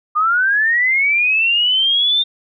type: linear sweep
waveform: sine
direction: up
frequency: 1200 to 3617 Hz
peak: -12 dBFS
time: 0.15-2.24 s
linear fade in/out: 20 ms
effects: none